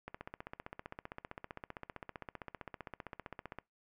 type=click train; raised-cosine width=0.5 ms; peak=-28 dBFS; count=55; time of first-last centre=0.08-3.586 s; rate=15.4 Hz; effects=noise-tail reverb RT60 0.2 s tail -23 dB re dry